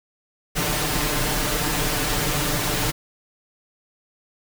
pink noise with comb filter, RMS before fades -23 dBFS, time 0.55-2.92 s, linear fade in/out 20 ms, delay 6.7 ms, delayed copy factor +0.85, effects none

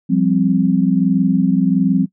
sine chord, F suspended second, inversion none, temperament equal, 174.61 / 196 / 261.6 Hz, F3 / G3 / C4, 0 / 0 / 0 cents, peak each -16 dBFS, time 0.09-2.06 s, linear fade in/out 20 ms, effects noise-tail reverb RT60 0.1 s tail -19 dB re dry

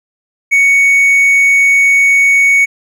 triangle tone, 2228 Hz, C#7, 8 cents sharp, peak -4 dBFS, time 0.51-2.66 s, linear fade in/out 20 ms, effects none

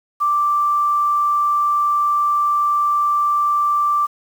sine tone with quantisation, 1174.7 Hz, D6, in tune, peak -14 dBFS, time 0.2-4.07 s, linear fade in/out 20 ms, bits 7, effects none

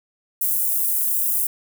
white high-pass noise, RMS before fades -21 dBFS, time 0.41-1.47 s, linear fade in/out 5 ms, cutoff 10000 Hz, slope 24 dB/octave, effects none

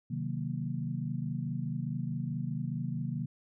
sine chord, C half-diminished seventh, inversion none, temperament equal, 130.81 / 155.56 / 185 / 233.1 Hz, C3 / Eb3 / Gb3 / Bb3, 0 / 0 / 0 / 0 cents, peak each -36 / -36 / -40 / -39 dBFS, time 0.1-3.26 s, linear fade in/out 10 ms, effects none

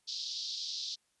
white band-pass noise, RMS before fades -39 dBFS, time 0.07-0.96 s, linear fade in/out 20 ms, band 3600 to 5300 Hz, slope 48 dB/octave, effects white hiss -75 dBFS RMS until 1.2 s + resampled to 24000 Hz

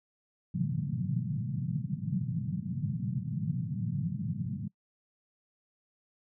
white band-pass noise, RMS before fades -33 dBFS, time 0.54-4.68 s, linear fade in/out 5 ms, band 110 to 190 Hz, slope 48 dB/octave, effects noise-tail reverb RT60 0.1 s tail -23 dB re dry

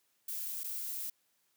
violet noise with dropouts, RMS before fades -39 dBFS, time 0.28-1.1 s, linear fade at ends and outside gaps 5 ms, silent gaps 0.635-0.641 s, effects white hiss -75 dBFS RMS until 1.56 s + high-pass 100 Hz 12 dB/octave

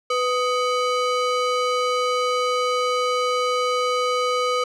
square ring-modulated tone, 874 Hz, A5, 12 cents flat, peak -17 dBFS, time 0.1-4.64 s, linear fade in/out 5 ms, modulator 376 Hz, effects low-pass 6000 Hz 12 dB/octave

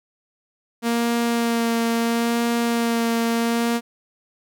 sawtooth tone with vibrato, 232.9 Hz, A#3, 1 cent flat, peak -15 dBFS, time 0.82-3.81 s, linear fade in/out 50 ms, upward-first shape sine, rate 0.74 Hz, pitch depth 16 cents each way, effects none

